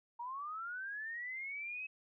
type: linear sweep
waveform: sine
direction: up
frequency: 928 to 2576 Hz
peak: -40 dBFS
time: 0.19-1.87 s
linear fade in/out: 10 ms
effects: none